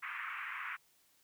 pink band-pass noise, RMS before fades -42 dBFS, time 0.02-0.77 s, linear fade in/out 20 ms, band 1100 to 2500 Hz, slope 48 dB/octave, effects white hiss -70 dBFS RMS until 1.23 s

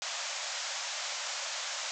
white band-pass noise, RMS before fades -37 dBFS, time 0.02-1.91 s, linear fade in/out 0 ms, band 530 to 7400 Hz, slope 96 dB/octave, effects none

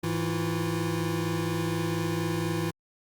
square tone cluster, 104 / 163.4 / 327.3 / 351.5 Hz, G#2 / E3 / E4 / F4, +3 / -15 / -12 / +11 cents, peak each -35 / -31 / -34 / -34 dBFS, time 0.03-2.71 s, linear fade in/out 10 ms, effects Opus 48 kbps

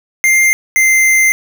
square tone pair in turn, 2102 / 2083 Hz, C7 / C7, +7 / -8 cents, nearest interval unison, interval 15 cents, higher first, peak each -8 dBFS, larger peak neither, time 0.24-0.53 / 0.76-1.32 s, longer second, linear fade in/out 0 ms, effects none

